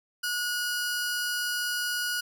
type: tone pair together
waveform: sawtooth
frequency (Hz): 1453 / 4887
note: F#6 / D#8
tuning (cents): -32 / -32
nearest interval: octave + major sixth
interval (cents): 2100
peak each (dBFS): -25 / -32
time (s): 0.23-2.21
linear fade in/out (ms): 10
effects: none